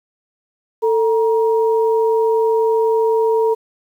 sine tone pair together, 446 / 945 Hz, A4 / A#5, +23 / +23 cents, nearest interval octave + minor second, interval 1300 cents, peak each -13 / -21 dBFS, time 0.82-3.55 s, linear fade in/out 20 ms, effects 8-bit

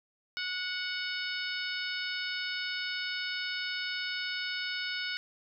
harmonic tone with a mistuned harmonic, 740 Hz, F#5, in tune, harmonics 2 / 3 / 4 / 5 / 6 / 7, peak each -37 / -39 / -40 / -41 / -42 / -42 dBFS, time 0.37-5.17 s, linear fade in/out 0 ms, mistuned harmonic 2, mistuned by -19 cents, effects none

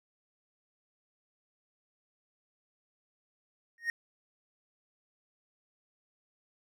triangle tone with exponential growth, 1859 Hz, A#6, 5 cents flat, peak -23 dBFS, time 3.78-3.9 s, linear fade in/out 1 ms, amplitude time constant 26 ms, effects none

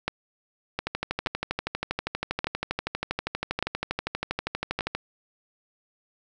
two click trains, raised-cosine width 0.3 ms, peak -11 / -9 dBFS, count 53 / 5, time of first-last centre 0.79-4.95 / 0.08-4.808 s, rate 12.5 / 0.846 Hz, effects none

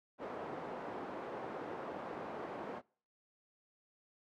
pink band-pass noise, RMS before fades -44 dBFS, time 0.18-2.82 s, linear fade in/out 50 ms, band 340 to 960 Hz, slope 12 dB/octave, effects noise-tail reverb RT60 0.5 s tail -26 dB re dry

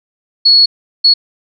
sine tone bursts at uneven times, 4366 Hz, C#8, 27 cents flat, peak -4 dBFS, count 2, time 0.45-0.66 / 1.04-1.14 s, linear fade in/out 10 ms, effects none

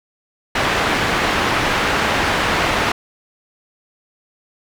white low-pass noise, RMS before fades -18 dBFS, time 0.55-2.92 s, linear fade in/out 5 ms, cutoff 2000 Hz, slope 12 dB/octave, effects none

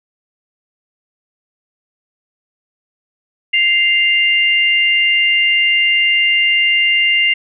sine tone pair together, 2093 / 2794 Hz, C7 / F7, 0 / 0 cents, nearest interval perfect fourth, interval 500 cents, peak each -13 dBFS, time 3.53-7.34 s, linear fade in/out 10 ms, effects none

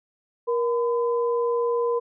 sine tone pair together, 473.7 / 1012.2 Hz, A#4 / B5, +28 / +42 cents, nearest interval octave + minor second, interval 1314 cents, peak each -21 / -29 dBFS, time 0.47-2 s, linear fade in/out 20 ms, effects none

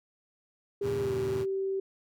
sawtooth chord, E diminished seventh, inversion none, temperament just, 82.41 / 98.89 / 118.67 / 142.4 Hz, E2 / G2 / Bb2 / Db3, 0 / +16 / +31 / +47 cents, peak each -40 / -38 / -34 / -37 dBFS, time 0.81-1.46 s, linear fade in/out 50 ms
sine tone with pitch glide, 402.3 to 386.8 Hz, G4 to G4, +45 to -23 cents, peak -28 dBFS, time 0.81-1.8 s, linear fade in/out 5 ms, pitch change -68 cents, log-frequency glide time 1-1.14 s
effects none

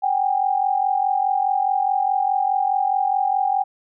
sine tone pair together, 763.2 / 808 Hz, G5 / G#5, -47 / -48 cents, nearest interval minor second, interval 99 cents, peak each -20 dBFS, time 0.02-3.64 s, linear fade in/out 20 ms, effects none

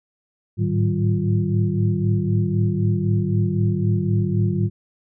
sine tone cluster, 105.4 / 109.3 / 151.4 / 189.5 / 350.7 Hz, G#2 / A2 / D#3 / F#3 / F4, +26 / -11 / -47 / +42 / +7 cents, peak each -21 / -24 / -24 / -23 / -29 dBFS, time 0.57-4.7 s, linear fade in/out 50 ms, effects none

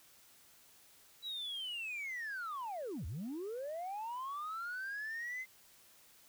sine linear two-way sweep, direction down then up, 3951 to 67 to 2082 Hz, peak -37 dBFS, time 1.22-5.46 s, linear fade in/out 50 ms, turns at 3.06 s, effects tanh soft clip ceiling -37 dBFS + white hiss -63 dBFS RMS until 6.28 s

